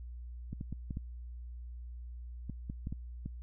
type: clicks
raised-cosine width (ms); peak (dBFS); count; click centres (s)
5; -26; 10; 0.53 / 0.611 / 0.726 / 0.908 / 0.971 / 2.497 / 2.699 / 2.871 / 2.925 / 3.26
effects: added 60 Hz sine -42 dBFS peak until 3.42 s